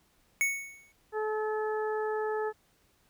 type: tone with exponential decay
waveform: square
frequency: 2217 Hz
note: C#7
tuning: in tune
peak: -23 dBFS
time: 0.41-0.92 s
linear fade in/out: 0 ms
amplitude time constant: 110 ms
type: harmonic tone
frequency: 430.8 Hz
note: A4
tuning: 37 cents flat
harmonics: 1 / 2 / 3 / 4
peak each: -30 / -36 / -41 / -41 dBFS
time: 1.12-2.53 s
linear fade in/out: 50 ms
effects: pink hiss -68 dBFS RMS until 3.09 s